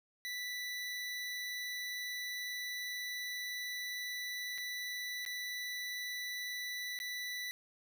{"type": "tone with dropouts", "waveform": "25% pulse", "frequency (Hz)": 1975.5, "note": "B6", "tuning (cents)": 0, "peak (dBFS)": -35, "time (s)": [0.25, 7.51], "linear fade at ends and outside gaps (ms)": 0, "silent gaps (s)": [[4.579, 4.583], [5.251, 5.262], [6.989, 7.001]], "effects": []}